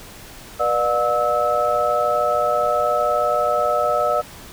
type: tone cluster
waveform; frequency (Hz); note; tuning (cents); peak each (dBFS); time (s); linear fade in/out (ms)
sine; 486.2 / 599 / 718 / 1300; B4 / D5 / F5 / E6; -27 / +34 / +48 / -24; -25 / -20 / -23 / -21; 0.59-4.22; 20
effects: pink hiss -40 dBFS RMS until 4.52 s